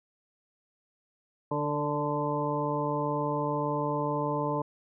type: harmonic tone with a mistuned harmonic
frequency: 146.83 Hz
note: D3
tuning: in tune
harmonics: 1 / 2 / 3 / 4 / 6 / 7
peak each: -34 / -34 / -34 / -34 / -34 / -34 dBFS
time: 1.51-4.62 s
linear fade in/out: 5 ms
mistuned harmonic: 3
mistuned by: +20 cents
effects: none